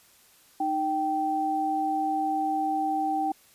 sine tone pair together, 308.7 / 777.9 Hz, D#4 / G5, -14 / -14 cents, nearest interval octave + major third, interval 1600 cents, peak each -30 / -25 dBFS, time 0.6-3.32 s, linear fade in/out 5 ms, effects white hiss -58 dBFS RMS until 3.54 s + resampled to 32000 Hz

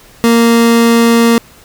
30% pulse tone, 232.1 Hz, A#3, 7 cents flat, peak -3 dBFS, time 0.24-1.38 s, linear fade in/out 0 ms, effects pink hiss -41 dBFS RMS until 1.64 s

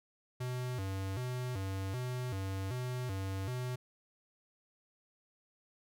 square tone with vibrato, 110 Hz, A2, in tune, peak -36 dBFS, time 0.4-3.76 s, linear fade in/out 10 ms, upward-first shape square, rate 1.3 Hz, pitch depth 230 cents each way, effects none

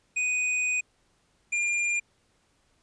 square tone pair in turn, 2489 / 2403 Hz, D#7 / D7, 0 / +39 cents, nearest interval minor second, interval 61 cents, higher first, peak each -25 dBFS, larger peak neither, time 0.16-0.81 / 1.52-2 s, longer first, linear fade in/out 10 ms, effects pink hiss -68 dBFS RMS until 2.82 s + resampled to 22050 Hz

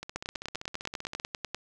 two click trains, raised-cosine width 0.2 ms, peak -21 / -16 dBFS, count 19 / 15, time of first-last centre 0.03-1.199 / 0.16-1.546 s, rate 15.4 / 10.1 Hz, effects none

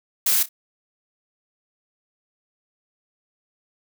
blue noise with echo, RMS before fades -19 dBFS, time 0.26-0.43 s, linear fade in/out 5 ms, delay 30 ms, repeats 2, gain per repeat -14 dB, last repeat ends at 0.49 s, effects none

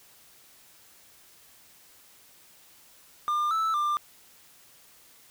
triangle tone with pitch steps, 1200 / 1314 / 1191 Hz, D6 / E6 / D6, +37 / -6 / +24 cents, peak -22 dBFS, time 3.28-3.97 s, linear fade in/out 0 ms, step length 230 ms, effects white hiss -56 dBFS RMS until 5.3 s

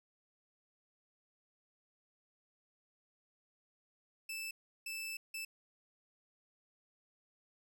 sawtooth tone bursts at uneven times, 2637 Hz, E7, in tune, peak -37 dBFS, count 3, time 4.29-4.51 / 4.86-5.17 / 5.34-5.45 s, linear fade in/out 5 ms, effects none

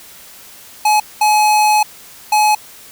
square tone bursts at uneven times, 848 Hz, G#5, 36 cents sharp, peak -10 dBFS, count 3, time 0.85-1 / 1.21-1.83 / 2.32-2.55 s, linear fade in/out 5 ms, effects white hiss -39 dBFS RMS until 2.91 s

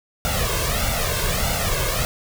pink noise with flanger, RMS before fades -22 dBFS, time 0.25-2.05 s, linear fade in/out 0 ms, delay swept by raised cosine 1.4 to 1.9 ms, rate 1.6 Hz, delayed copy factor +0.8, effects none

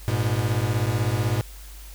45% pulse beating tone pair, 103.83 / 119.83 Hz, G#2 / A#2, 0 / +48 cents, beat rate 16 Hz, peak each -24 dBFS, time 0.08-1.41 s, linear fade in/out 0 ms, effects added 50 Hz sine -39 dBFS peak until 1.94 s + white hiss -47 dBFS RMS until 1.94 s

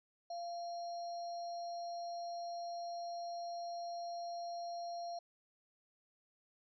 sine tone with sample-and-hold, 690 Hz, F5, 21 cents flat, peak -40 dBFS, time 0.3-5.19 s, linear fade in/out 5 ms, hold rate 4900 Hz, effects resampled to 16000 Hz

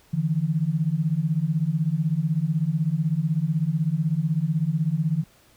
sine beating tone pair, 149 / 165 Hz, D3 / E3, +25 / +2 cents, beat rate 16 Hz, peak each -24 / -23 dBFS, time 0.13-5.24 s, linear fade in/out 10 ms, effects pink hiss -57 dBFS RMS until 5.56 s

